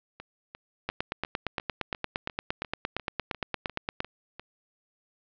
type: two click trains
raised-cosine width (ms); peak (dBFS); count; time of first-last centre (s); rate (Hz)
0.3; -24 / -12; 13 / 28; 0.2-4.396 / 0.89-4.004; 2.86 / 8.67
effects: low-pass 4000 Hz 12 dB/octave